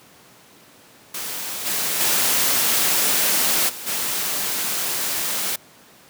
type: noise with level steps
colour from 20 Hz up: white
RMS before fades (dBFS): -29 / -23 / -19 / -34 / -24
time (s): 1.14-5.56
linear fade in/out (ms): 5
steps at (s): 1.65 / 1.99 / 3.68 / 3.86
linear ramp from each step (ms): 20
effects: pink hiss -49 dBFS RMS until 6.09 s + high-pass 150 Hz 12 dB/octave